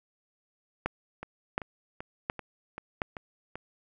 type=two click trains; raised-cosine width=0.5 ms; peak=-13 / -23 dBFS; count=4 / 7; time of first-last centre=0.86-3.018 / 1.23-3.556 s; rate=1.39 / 2.58 Hz; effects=none